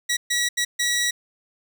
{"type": "tone bursts at uneven times", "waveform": "15% pulse", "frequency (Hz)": 1927, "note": "B6", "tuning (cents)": -43, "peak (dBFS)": -14, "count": 4, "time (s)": [[0.09, 0.17], [0.3, 0.49], [0.57, 0.65], [0.79, 1.11]], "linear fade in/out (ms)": 10, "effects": []}